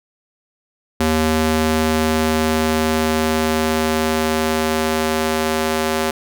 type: tone with high-pass filter sweep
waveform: square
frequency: 78.7 Hz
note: D#2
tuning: 20 cents sharp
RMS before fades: -18 dBFS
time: 1-6.11 s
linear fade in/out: 5 ms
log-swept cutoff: 180 to 350 Hz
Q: 0.85
effects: none